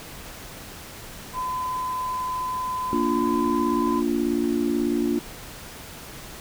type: tone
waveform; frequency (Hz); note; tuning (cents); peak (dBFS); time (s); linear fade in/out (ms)
sine; 1014; B5; +45; -25; 1.33-4.03; 50
type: chord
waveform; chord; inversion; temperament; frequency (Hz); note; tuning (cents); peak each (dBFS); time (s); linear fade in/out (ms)
sine; Bb major; none; just; 233.1 / 291.4 / 349.6; Bb3 / D4 / F4; 0 / -13 / +2; -25 / -24 / -25; 2.93-5.19; 0
effects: tanh soft clip ceiling -10 dBFS + pink hiss -40 dBFS RMS until 6.4 s